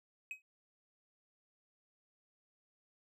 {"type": "tone with exponential decay", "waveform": "triangle", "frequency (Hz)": 2536, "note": "D#7", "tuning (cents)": 32, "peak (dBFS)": -35, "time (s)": [0.31, 0.42], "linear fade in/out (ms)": 1, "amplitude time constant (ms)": 23, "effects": []}